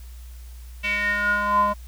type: tone with band-pass filter sweep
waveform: square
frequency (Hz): 205.6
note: G#3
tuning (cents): -17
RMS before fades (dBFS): -22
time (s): 0.83-1.74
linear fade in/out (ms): 20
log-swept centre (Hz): 2500 to 860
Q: 7.8
effects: added 60 Hz sine -37 dBFS peak until 1.87 s + white hiss -53 dBFS RMS until 1.87 s